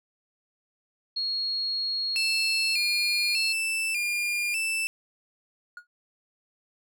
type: tone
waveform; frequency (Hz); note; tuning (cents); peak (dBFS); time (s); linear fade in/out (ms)
sine; 4300; C8; +47; -26; 1.16-3.53; 10
type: tone with vibrato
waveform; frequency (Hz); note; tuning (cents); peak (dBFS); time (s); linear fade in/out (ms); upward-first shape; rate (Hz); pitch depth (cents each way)
40% pulse; 2527; D#7; +26; -25; 2.16-4.87; 0; square; 0.84; 82
type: tone with exponential decay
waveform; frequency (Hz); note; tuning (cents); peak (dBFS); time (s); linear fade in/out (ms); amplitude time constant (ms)
triangle; 1439; F#6; -49; -33; 5.77-5.87; 2; 20
effects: none